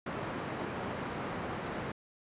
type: band-pass noise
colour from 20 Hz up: pink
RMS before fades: -38 dBFS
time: 0.06-1.92 s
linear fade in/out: 5 ms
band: 130 to 1700 Hz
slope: 12 dB/octave
effects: resampled to 8000 Hz